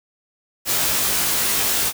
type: noise with comb filter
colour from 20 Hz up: white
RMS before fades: -20 dBFS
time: 0.65-1.93 s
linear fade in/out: 50 ms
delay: 18 ms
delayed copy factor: +0.75
effects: none